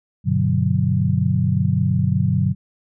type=chord; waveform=sine; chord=G major seventh; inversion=none; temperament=equal; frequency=98 / 123.47 / 146.83 / 185 Hz; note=G2 / B2 / D3 / F#3; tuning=0 / 0 / 0 / 0 cents; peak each=-21 dBFS; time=0.24-2.55 s; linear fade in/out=50 ms; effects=none

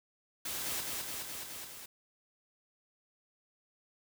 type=noise with echo; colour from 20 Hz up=white; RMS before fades=-38 dBFS; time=0.45-0.81 s; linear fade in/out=5 ms; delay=210 ms; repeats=5; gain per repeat=-2 dB; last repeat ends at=1.86 s; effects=none

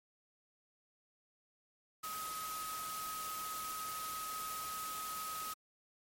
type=tone in noise; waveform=sine; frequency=1267 Hz; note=D#6; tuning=31 cents sharp; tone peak=-41 dBFS; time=2.03-5.54 s; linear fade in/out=10 ms; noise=white; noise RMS=-45 dBFS; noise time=2.03-5.54 s; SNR=+1 dB; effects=MP3 64 kbps

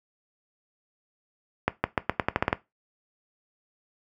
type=accelerating click train; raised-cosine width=0.5 ms; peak=-6 dBFS; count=10; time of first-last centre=1.68-2.529 s; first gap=160 ms; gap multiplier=0.86; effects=noise-tail reverb RT60 0.2 s tail -17 dB re dry + high-pass 60 Hz 12 dB/octave

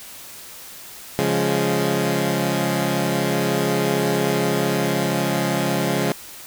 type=chord; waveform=15% pulse; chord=Db major; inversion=none; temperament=equal; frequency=138.59 / 174.61 / 207.7 Hz; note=Db3 / F3 / Ab3; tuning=0 / 0 / 0 cents; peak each=-17 dBFS; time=1.19-6.12 s; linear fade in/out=0 ms; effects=white hiss -39 dBFS RMS until 6.46 s

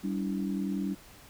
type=tone cluster; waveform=sine; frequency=194.7 / 285.5 / 326 Hz; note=G3 / D4 / E4; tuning=-12 / -49 / -19 cents; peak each=-31 / -34 / -38 dBFS; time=0.03-0.95 s; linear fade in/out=20 ms; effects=pink hiss -53 dBFS RMS until 1.29 s

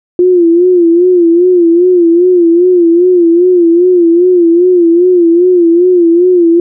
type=tone with vibrato; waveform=sine; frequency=349.2 Hz; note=F4; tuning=in tune; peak=-3 dBFS; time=0.19-6.6 s; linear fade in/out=2 ms; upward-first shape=sine; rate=2.5 Hz; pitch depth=85 cents each way; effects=none

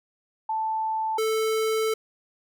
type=tone pair in turn; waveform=sine / square; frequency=880 / 440 Hz; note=A5 / A4; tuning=0 / 0 cents; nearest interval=octave; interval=1200 cents; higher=first; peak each=-24 / -23 dBFS; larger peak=second; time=0.49-1.18 / 1.18-1.94 s; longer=second; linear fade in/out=5 ms; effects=none

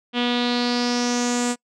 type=tone with low-pass filter sweep; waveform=sawtooth; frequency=242.8 Hz; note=B3; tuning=29 cents flat; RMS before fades=-22 dBFS; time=0.13-1.56 s; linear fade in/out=50 ms; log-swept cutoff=3200 to 8000 Hz; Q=4.8; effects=noise-tail reverb RT60 0.1 s tail -25 dB re dry

